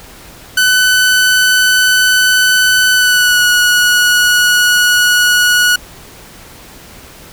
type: tone with pitch glide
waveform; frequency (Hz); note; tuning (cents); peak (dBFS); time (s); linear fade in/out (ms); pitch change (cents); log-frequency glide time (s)
sawtooth; 1504 to 1461.2; F#6 to F#6; +28 to -22; -4; 0.57-5.76; 5; -50; 2.92-3.45
effects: pink hiss -36 dBFS RMS until 7.32 s